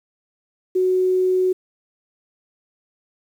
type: tone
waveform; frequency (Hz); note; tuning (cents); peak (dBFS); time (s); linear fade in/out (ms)
sine; 370; F#4; 0; -15; 0.75-1.53; 10
effects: 8-bit